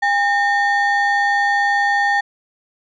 triangle ring-modulated tone, 1318.5 Hz, E6, in tune, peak -9 dBFS, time 0.02-2.21 s, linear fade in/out 10 ms, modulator 509 Hz, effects resampled to 16000 Hz

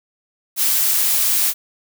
blue noise, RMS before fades -17 dBFS, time 0.56-1.54 s, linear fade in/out 50 ms, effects none

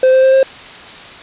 triangle tone with pitch steps, 518 / 522.8 / 527.7 / 532.6 Hz, C5 / C5 / C5 / C5, -17 / -1 / +15 / +31 cents, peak -4 dBFS, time 0.03-0.43 s, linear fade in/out 2 ms, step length 100 ms, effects white hiss -33 dBFS RMS until 1.22 s + resampled to 8000 Hz

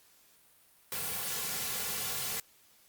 white noise with comb filter, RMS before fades -35 dBFS, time 0.92-2.4 s, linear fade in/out 2 ms, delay 3.2 ms, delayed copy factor -0.8, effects white hiss -63 dBFS RMS until 2.88 s + Opus 48 kbps

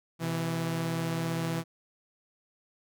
sawtooth tone pair together, 127.48 / 164.81 Hz, C3 / E3, -45 / 0 cents, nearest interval major third, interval 445 cents, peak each -32 / -26 dBFS, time 0.19-1.64 s, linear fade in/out 50 ms, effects none

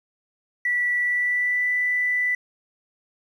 triangle tone with pitch glide, 1956 to 1984.5 Hz, B6 to B6, -17 to +8 cents, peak -16 dBFS, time 0.65-2.35 s, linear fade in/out 5 ms, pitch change +25 cents, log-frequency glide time 0.99-1.7 s, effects tanh soft clip ceiling -18 dBFS

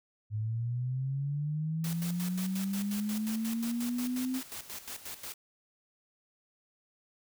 sine linear sweep, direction up, 104.6 to 261.6 Hz, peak -30 dBFS, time 0.3-4.42 s, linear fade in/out 50 ms
white noise with tremolo, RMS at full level -41 dBFS, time 1.84-5.34 s, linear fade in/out 2 ms, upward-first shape square, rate 5.6 Hz, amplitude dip 70%
effects none

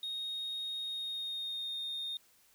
sine tone with pitch glide, 3729 to 3678 Hz, A#7 to A#7, 0 to -24 cents, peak -34 dBFS, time 0.03-2.17 s, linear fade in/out 2 ms, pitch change -24 cents, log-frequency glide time 0.8-1.8 s, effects tanh soft clip ceiling -34 dBFS + white hiss -66 dBFS RMS until 2.54 s

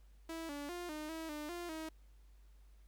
sawtooth tone with pitch steps, 327.1 / 287.8 / 351.6 / 305.2 / 323 / 300 / 348.1 / 317.8 Hz, E4 / D4 / F4 / D#4 / E4 / D4 / F4 / D#4, -13 / -35 / +12 / -33 / -35 / +37 / -6 / +37 cents, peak -38 dBFS, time 0.29-1.89 s, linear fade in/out 5 ms, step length 200 ms, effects added 50 Hz sine -58 dBFS peak until 2.87 s + pink hiss -75 dBFS RMS until 2.87 s

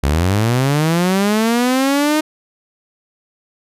sawtooth linear sweep, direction up, 65.41 to 311.1 Hz, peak -9 dBFS, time 0.03-2.21 s, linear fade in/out 10 ms, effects resampled to 32000 Hz

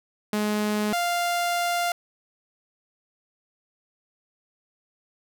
sawtooth tone pair in turn, 210.5 / 697.5 Hz, G#3 / F5, +24 / -2 cents, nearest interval octave + major sixth, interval 2074 cents, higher second, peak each -19 dBFS, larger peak neither, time 0.33-0.93 / 0.93-1.92 s, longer second, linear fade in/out 2 ms, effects none

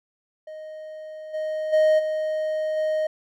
triangle tone with level steps, 622 Hz, D#5, 1 cent flat, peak -33 / -23 / -13 / -21 / -19 dBFS, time 0.47-3.07 s, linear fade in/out 5 ms, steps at 1.33 / 1.72 / 1.98 / 2.76 s, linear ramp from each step 20 ms, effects none

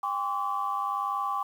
sine tone cluster, 801 / 1044 / 1145 Hz, G5 / C6 / D6, +37 / -4 / -44 cents, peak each -32 / -33 / -29 dBFS, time 0.03-1.43 s, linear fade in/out 5 ms, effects tanh soft clip ceiling -18 dBFS + 9-bit

